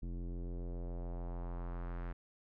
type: tone with low-pass filter sweep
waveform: square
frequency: 43.5 Hz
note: F1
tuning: 6 cents flat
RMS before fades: -41 dBFS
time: 0.02-2.13 s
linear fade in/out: 10 ms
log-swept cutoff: 270 to 1700 Hz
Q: 1.6
effects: none